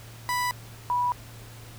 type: tone pair in turn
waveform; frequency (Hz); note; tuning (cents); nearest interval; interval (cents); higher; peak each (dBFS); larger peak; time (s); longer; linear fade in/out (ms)
30% pulse / sine; 987.8 / 979.8; B5 / B5; 0 / -14; unison; 14; first; -22; neither; 0.29-0.51 / 0.9-1.12; neither; 0
effects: added 114 Hz sine -44 dBFS peak until 1.78 s + pink hiss -48 dBFS RMS until 1.78 s